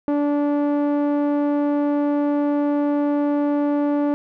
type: tone with low-pass filter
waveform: sawtooth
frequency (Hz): 290.3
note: D4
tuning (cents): -20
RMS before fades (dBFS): -20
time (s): 0.08-4.14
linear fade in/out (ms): 0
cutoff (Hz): 770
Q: 0.75
effects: none